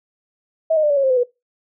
sine tone with pitch steps, 644 / 619.2 / 595.3 / 572.4 / 550.4 / 529.2 / 508.8 / 489.2 Hz, E5 / D#5 / D5 / D5 / C#5 / C5 / C5 / B4, -41 / -9 / +23 / -45 / -12 / +20 / -48 / -16 cents, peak -13 dBFS, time 0.7-1.236 s, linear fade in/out 10 ms, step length 67 ms, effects noise-tail reverb RT60 0.2 s tail -20 dB re dry

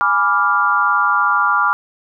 sine chord, G# diminished seventh, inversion none, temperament equal, 830.6 / 987.8 / 1174.7 / 1396.9 Hz, G#5 / B5 / D6 / F6, 0 / 0 / 0 / 0 cents, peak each -22 / -20 / -16 / -16 dBFS, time 0.01-1.73 s, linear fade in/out 0 ms, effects none

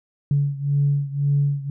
sine beating tone pair, 141.7 / 143.6 Hz, C#3 / D3, +38 / -39 cents, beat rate 1.9 Hz, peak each -19 / -22 dBFS, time 0.31-1.7 s, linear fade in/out 2 ms, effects tanh soft clip ceiling -10 dBFS

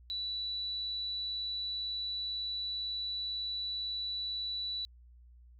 sine tone, 3951 Hz, B7, in tune, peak -34 dBFS, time 0.1-4.85 s, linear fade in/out 0 ms, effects added 60 Hz sine -54 dBFS peak until 5.59 s

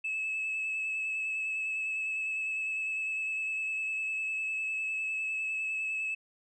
sine tone with vibrato, 2600 Hz, E7, 24 cents flat, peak -29 dBFS, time 0.04-6.15 s, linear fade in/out 10 ms, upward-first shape square, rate 9.9 Hz, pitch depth 14 cents each way, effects tanh soft clip ceiling -28 dBFS

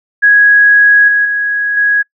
sine tone with level steps, 1661.2 Hz, G#6, in tune, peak -3 / -7 / -11 / -7 dBFS, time 0.22-2.03 s, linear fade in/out 20 ms, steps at 1.08 / 1.25 / 1.77 s, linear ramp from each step 2 ms, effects noise-tail reverb RT60 0.1 s tail -24 dB re dry

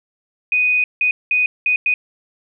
sine tone bursts at uneven times, 2489 Hz, D#7, in tune, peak -13 dBFS, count 5, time 0.52-0.84 / 1.01-1.11 / 1.31-1.46 / 1.66-1.76 / 1.86-1.94 s, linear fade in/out 2 ms, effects none

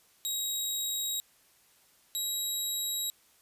15% pulse tone pair in turn, 3812 / 3845 Hz, A#7 / B7, +38 / -47 cents, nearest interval unison, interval 15 cents, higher second, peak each -23 dBFS, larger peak neither, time 0.25-1.2 / 2.15-3.1 s, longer neither, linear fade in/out 0 ms, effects white hiss -64 dBFS RMS until 3.41 s + resampled to 32000 Hz

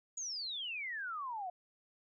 sine exponential sweep, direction down, 6880 to 698.5 Hz, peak -38 dBFS, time 0.17-1.5 s, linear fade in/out 5 ms, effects none

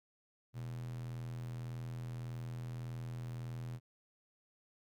square tone with high-pass filter, 40.86 Hz, E1, 14 cents flat, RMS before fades -43 dBFS, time 0.53-3.8 s, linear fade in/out 50 ms, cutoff 110 Hz, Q 5.5, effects none

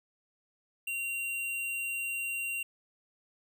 square tone, 2760 Hz, F7, 21 cents flat, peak -33 dBFS, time 0.87-2.63 s, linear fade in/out 5 ms, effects none

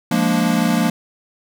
square chord, Bb dominant seventh, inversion second, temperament equal, 174.61 / 207.7 / 233.1 / 293.7 Hz, F3 / Ab3 / Bb3 / D4, 0 / 0 / 0 / 0 cents, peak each -21 / -22 / -19 / -24 dBFS, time 0.11-0.9 s, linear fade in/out 5 ms, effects none

